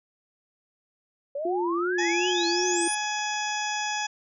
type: exponential sweep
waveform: sine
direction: up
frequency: 547 to 10280 Hz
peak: -28 dBFS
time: 1.35-2.95 s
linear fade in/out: 5 ms
type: tone with vibrato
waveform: sine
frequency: 350.8 Hz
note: F4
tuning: 8 cents sharp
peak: -25 dBFS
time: 1.45-2.88 s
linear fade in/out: 5 ms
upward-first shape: triangle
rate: 2.7 Hz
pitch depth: 69 cents each way
type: harmonic tone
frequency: 842 Hz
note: G#5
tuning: 24 cents sharp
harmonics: 1 / 2 / 3 / 4 / 6 / 7 / 8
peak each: -30 / -33 / -35 / -36 / -38 / -38 / -39 dBFS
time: 1.98-4.07 s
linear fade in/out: 10 ms
type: click train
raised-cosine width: 0.3 ms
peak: -34 dBFS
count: 9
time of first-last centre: 2.28-3.492 s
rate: 6.6 Hz
effects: none